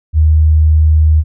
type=tone; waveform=sine; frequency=77.78 Hz; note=D#2; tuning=in tune; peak=-5 dBFS; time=0.13-1.24 s; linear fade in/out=50 ms; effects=none